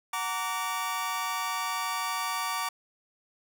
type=chord; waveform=sawtooth; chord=Gb augmented; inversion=none; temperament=just; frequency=740 / 925 / 1156.2 Hz; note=Gb5 / Bb5 / D6; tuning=0 / -14 / -27 cents; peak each=-34 / -30 / -28 dBFS; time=0.13-2.69 s; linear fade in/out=5 ms; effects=none